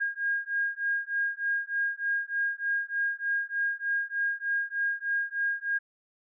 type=beating tone pair; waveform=sine; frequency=1623 / 1626.3 Hz; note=G#6 / G#6; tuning=-40 / -37 cents; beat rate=3.3 Hz; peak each=-30 dBFS; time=0-5.79 s; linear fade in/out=20 ms; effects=none